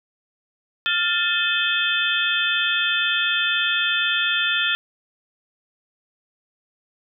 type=tone cluster; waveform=sine; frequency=1397 / 1769 / 2571 / 3151 / 3495 Hz; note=F6 / A6 / E7 / G7 / A7; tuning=0 / +9 / -44 / +8 / -12 cents; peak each=-25 dBFS; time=0.86-4.75 s; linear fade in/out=0 ms; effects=none